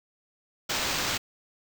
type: noise with sample-and-hold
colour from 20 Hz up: white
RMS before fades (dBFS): -29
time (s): 0.69-1.18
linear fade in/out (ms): 10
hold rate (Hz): 11025
effects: none